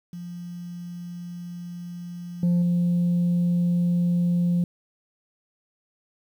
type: tone with level steps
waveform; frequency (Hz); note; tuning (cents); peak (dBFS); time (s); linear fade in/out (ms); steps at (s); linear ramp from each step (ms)
sine; 174.61; F3; 0; -33 / -15 / -17; 0.13-4.64; 2; 2.43 / 2.62; 2
effects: tanh soft clip ceiling -17 dBFS + 9-bit